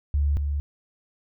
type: tone pair in turn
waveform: sine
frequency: 72 / 72 Hz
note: D2 / D2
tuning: -34 / -34 cents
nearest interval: unison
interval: 0 cents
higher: neither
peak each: -19 / -23 dBFS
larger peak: first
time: 0.14-0.37 / 0.37-0.6 s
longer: neither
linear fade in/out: 0 ms
effects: none